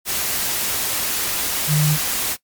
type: tone in noise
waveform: sine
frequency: 151.3 Hz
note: D#3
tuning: 48 cents flat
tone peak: -14 dBFS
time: 1.67-1.98 s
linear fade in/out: 50 ms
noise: white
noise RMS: -22 dBFS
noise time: 0.05-2.37 s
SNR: +5 dB
effects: noise-tail reverb RT60 0.1 s tail -19 dB re dry + MP3 96 kbps